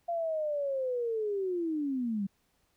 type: linear sweep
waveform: sine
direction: down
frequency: 692 to 189.9 Hz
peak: -29 dBFS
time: 0.08-2.27 s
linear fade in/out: 10 ms
effects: pink hiss -73 dBFS RMS until 2.76 s